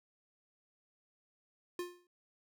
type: tone with exponential decay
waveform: square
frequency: 353.8 Hz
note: F4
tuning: 23 cents sharp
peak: -35 dBFS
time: 1.79-2.07 s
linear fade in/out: 2 ms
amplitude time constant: 59 ms
effects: none